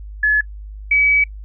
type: tone pair in turn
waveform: sine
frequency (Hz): 1709 / 2281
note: G#6 / C#7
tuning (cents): +49 / +49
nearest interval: perfect fourth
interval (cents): 500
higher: second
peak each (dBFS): -11 / -11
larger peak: neither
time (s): 0.23-0.41 / 0.91-1.24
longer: second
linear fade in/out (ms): 5
effects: noise-tail reverb RT60 0.1 s tail -25 dB re dry + added 51 Hz sine -30 dBFS peak until 1.44 s